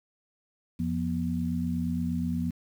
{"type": "tone cluster", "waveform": "sine", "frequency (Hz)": [86.3, 172.8, 241.3], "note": ["F2", "F3", "B3"], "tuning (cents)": [-20, -18, -40], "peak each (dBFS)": [-34, -30, -30], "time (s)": [0.79, 2.51], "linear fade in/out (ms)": 10, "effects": ["9-bit"]}